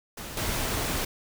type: noise with level steps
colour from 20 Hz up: pink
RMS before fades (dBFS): -38 / -29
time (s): 0.17-1.05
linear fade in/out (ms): 5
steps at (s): 0.37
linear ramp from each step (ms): 2
effects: none